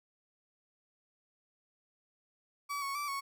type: tone with pitch steps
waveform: 35% pulse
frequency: 1143 / 1107 / 1163 / 1107 Hz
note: D6 / C#6 / D6 / C#6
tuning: -47 / -3 / -17 / -3 cents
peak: -33 dBFS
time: 2.69-3.21 s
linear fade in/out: 20 ms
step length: 130 ms
effects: none